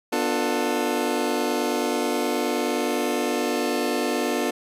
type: chord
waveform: 25% pulse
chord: B half-diminished seventh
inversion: none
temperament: just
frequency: 246.9 / 296.3 / 355.6 / 444.5 Hz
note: B3 / D4 / F4 / A4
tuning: 0 / +15 / +31 / +18 cents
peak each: -24 dBFS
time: 0.12-4.51 s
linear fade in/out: 10 ms
effects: resampled to 32000 Hz

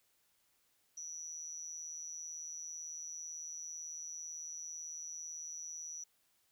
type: tone with amplitude modulation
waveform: sine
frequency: 5880 Hz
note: F#8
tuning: 12 cents flat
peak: -39 dBFS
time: 0.97-6.04 s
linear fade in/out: 5 ms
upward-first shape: sine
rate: 158 Hz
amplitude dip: 85%
effects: white hiss -75 dBFS RMS until 6.51 s

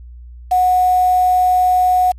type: tone with quantisation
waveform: sine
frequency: 732 Hz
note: F#5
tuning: 19 cents flat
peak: -10 dBFS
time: 0.51-2.12 s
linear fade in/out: 10 ms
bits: 5
effects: added 60 Hz sine -33 dBFS peak until 2.18 s + resampled to 32000 Hz

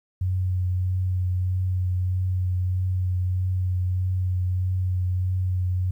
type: tone with vibrato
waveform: sine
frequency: 91.8 Hz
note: F#2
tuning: 13 cents flat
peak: -21 dBFS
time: 0.21-5.91 s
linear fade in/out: 5 ms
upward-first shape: triangle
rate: 1.6 Hz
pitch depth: 19 cents each way
effects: 10-bit

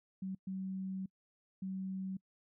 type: tone bursts at uneven times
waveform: sine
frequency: 189.9 Hz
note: F#3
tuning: 45 cents sharp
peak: -37 dBFS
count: 3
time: 0.22-0.35 / 0.47-1.06 / 1.62-2.17 s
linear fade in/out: 5 ms
effects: noise-tail reverb RT60 0.1 s tail -26 dB re dry

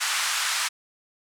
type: band-pass noise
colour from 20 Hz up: pink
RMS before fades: -26 dBFS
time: 0-0.69 s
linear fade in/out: 20 ms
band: 1100 to 10000 Hz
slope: 24 dB/octave
effects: none

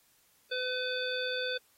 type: harmonic tone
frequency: 505 Hz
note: B4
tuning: 39 cents sharp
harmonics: 1 / 3 / 5 / 7 / 9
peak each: -35 / -36 / -42 / -37 / -42 dBFS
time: 0.51-1.58 s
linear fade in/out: 10 ms
effects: white hiss -67 dBFS RMS until 1.77 s + AAC 48 kbps

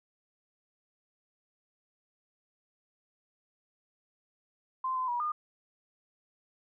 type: tone with pitch steps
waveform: sine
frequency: 1039 / 1025 / 963 / 1216 Hz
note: C6 / C6 / B5 / D#6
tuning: -12 / -36 / -44 / -40 cents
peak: -29 dBFS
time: 4.84-5.32 s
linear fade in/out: 5 ms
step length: 120 ms
effects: none

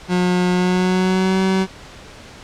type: tone with pitch glide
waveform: 30% pulse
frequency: 180 to 189.71 Hz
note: F#3 to F#3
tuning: -47 to +44 cents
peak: -12 dBFS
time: 0.08-1.67 s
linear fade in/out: 50 ms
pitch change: +91 cents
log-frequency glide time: 0.52-1.4 s
effects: pink hiss -39 dBFS RMS until 2.43 s + low-pass 6000 Hz 12 dB/octave

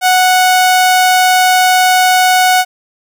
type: tone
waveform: sawtooth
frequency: 738 Hz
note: F#5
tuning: 5 cents flat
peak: -3 dBFS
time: 0.01-2.65 s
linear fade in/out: 50 ms
effects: none

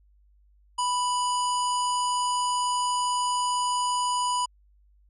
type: harmonic tone with a mistuned harmonic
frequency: 987.8 Hz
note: B5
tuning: in tune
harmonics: 1 / 3 / 5 / 7 / 9 / 10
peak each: -24 / -34 / -37 / -36 / -39 / -42 dBFS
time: 0.78-4.46 s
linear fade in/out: 10 ms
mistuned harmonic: 5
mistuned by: -16 cents
effects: added 50 Hz sine -57 dBFS peak until 5.09 s

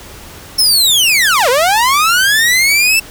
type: linear two-way sweep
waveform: sawtooth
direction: down then up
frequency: 5380 to 466.2 to 2679 Hz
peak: -5 dBFS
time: 0.58-3 s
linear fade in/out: 10 ms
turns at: 1.49 s
effects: pink hiss -34 dBFS RMS until 3.1 s

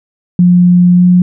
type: tone with pitch glide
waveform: sine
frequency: 177.7 to 179.35 Hz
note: F3 to F3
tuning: +30 to +46 cents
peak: -3 dBFS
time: 0.39-1.22 s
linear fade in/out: 2 ms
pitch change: +16 cents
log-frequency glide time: 0.95-1.04 s
effects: none

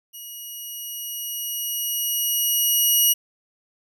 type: tone with level ramp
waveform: 5% pulse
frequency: 2900 Hz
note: F#7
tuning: 35 cents flat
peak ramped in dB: -28 to -6 dBFS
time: 0.13-3.14 s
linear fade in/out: 20 ms
effects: none

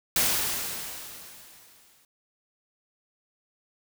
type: noise with exponential decay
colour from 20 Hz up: white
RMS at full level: -22 dBFS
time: 0.16-2.05 s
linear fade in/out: 2 ms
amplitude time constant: 410 ms
effects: none

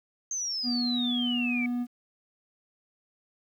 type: exponential sweep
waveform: sine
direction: down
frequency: 6390 to 2260 Hz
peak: -29 dBFS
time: 0.31-1.66 s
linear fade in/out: 2 ms
type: tone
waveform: triangle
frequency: 243.7 Hz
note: B3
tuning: 23 cents flat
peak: -25 dBFS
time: 0.63-1.87 s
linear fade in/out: 50 ms
effects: 10-bit

